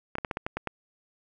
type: clicks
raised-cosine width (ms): 0.5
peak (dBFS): -15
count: 8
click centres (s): 0.154 / 0.184 / 0.248 / 0.312 / 0.371 / 0.465 / 0.57 / 0.673
effects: none